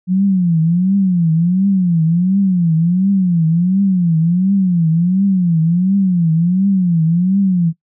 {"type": "tone with vibrato", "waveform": "sine", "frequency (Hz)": 178.1, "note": "F3", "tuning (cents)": 34, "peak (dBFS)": -10, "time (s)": [0.07, 7.73], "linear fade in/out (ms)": 50, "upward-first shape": "triangle", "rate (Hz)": 1.4, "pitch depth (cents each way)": 210, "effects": ["noise-tail reverb RT60 0.1 s tail -19 dB re dry"]}